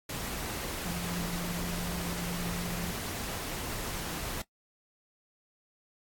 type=tone in noise; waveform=sine; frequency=173.9 Hz; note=F3; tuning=7 cents flat; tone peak=-35 dBFS; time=0.85-2.92 s; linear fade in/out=5 ms; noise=pink; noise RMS=-37 dBFS; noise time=0.09-4.42 s; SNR=-1 dB; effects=noise-tail reverb RT60 0.1 s tail -20 dB re dry + AAC 64 kbps